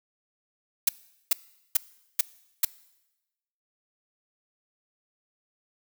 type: noise bursts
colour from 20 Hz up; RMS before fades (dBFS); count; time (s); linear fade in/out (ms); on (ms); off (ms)
blue; -20; 5; 0.87-2.65; 5; 20; 420
effects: noise-tail reverb RT60 1.0 s tail -21 dB re dry